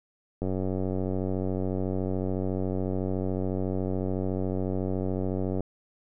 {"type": "click train", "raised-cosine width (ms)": 2, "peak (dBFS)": -17, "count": 488, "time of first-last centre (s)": [0.42, 5.606], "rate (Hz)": 93.9, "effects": []}